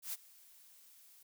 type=noise with ADSR envelope; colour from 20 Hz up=blue; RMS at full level=-39 dBFS; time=0.02-1.23 s; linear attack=110 ms; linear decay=31 ms; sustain=-22 dB; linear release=5 ms; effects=none